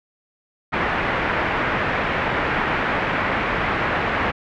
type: low-pass noise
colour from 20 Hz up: white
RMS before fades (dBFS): -22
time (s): 0.72-4.32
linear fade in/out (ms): 20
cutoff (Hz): 2100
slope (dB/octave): 24
effects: none